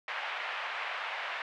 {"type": "band-pass noise", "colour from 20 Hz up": "white", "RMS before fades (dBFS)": -37, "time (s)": [0.08, 1.42], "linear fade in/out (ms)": 2, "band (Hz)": [650, 2600], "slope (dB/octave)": 24, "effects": []}